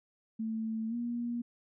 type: tone with pitch glide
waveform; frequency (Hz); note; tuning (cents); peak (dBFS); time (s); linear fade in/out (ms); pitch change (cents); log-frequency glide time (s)
sine; 222.1 to 238; A3 to A#3; +16 to +36; -32; 0.39-1.42; 10; +120; 0.88-0.95
effects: none